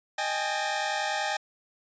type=tone cluster; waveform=sawtooth; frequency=620 / 794 / 844 / 1831 Hz; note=D#5 / G5 / G#5 / A#6; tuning=-6 / +22 / +28 / -32 cents; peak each=-31 / -27 / -29 / -31 dBFS; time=0.18-1.37 s; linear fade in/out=5 ms; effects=resampled to 16000 Hz